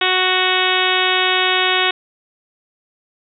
harmonic tone, 370 Hz, F#4, in tune, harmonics 1 / 2 / 3 / 4 / 5 / 6 / 7 / 8 / 9 / 10, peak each -23 / -23 / -23 / -23 / -23 / -23 / -23 / -23 / -23 / -23 dBFS, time 0.01-1.91 s, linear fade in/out 5 ms, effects none

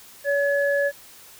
sine tone pair together, 566.6 / 1702 Hz, C#5 / G#6, +38 / +42 cents, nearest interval octave + perfect fifth, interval 1904 cents, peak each -20 / -24 dBFS, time 0.24-0.92 s, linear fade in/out 50 ms, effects white hiss -47 dBFS RMS until 1.39 s

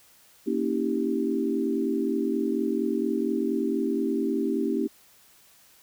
sine chord, A# diminished seventh, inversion none, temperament equal with one note detuned, 233.1 / 277.2 / 321.7 / 392 Hz, A#3 / C#4 / E4 / G4, 0 / 0 / -42 / 0 cents, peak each -29 dBFS, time 0.46-4.88 s, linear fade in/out 20 ms, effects white hiss -57 dBFS RMS until 5.82 s

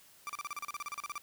30% pulse tone bursts, 1174.7 Hz, D6, in tune, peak -34 dBFS, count 16, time 0.27-1.179 s, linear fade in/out 0 ms, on 24 ms, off 35 ms, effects white hiss -60 dBFS RMS until 1.22 s

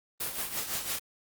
white noise with tremolo, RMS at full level -31 dBFS, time 0.2-0.99 s, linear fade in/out 5 ms, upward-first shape triangle, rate 5.9 Hz, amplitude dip 70%, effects Opus 32 kbps

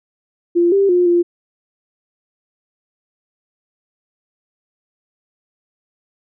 sine tone with pitch steps, 345.5 / 394.9 / 355.9 / 347.3 Hz, F4 / G4 / F4 / F4, -19 / +13 / +33 / -10 cents, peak -10 dBFS, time 0.55-1.23 s, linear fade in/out 20 ms, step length 170 ms, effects none

